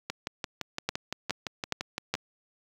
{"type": "two click trains", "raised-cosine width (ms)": 0.2, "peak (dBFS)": [-10, -14], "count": [4, 13], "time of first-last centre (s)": [[0.89, 2.14], [0.1, 2.151]], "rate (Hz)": [2.4, 5.85], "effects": ["high-pass 60 Hz 12 dB/octave", "8-bit"]}